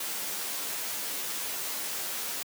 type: noise with comb filter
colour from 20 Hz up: white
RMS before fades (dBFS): -34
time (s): 0-2.43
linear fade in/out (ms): 5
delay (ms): 12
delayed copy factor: -0.75
effects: high-pass 200 Hz 12 dB/octave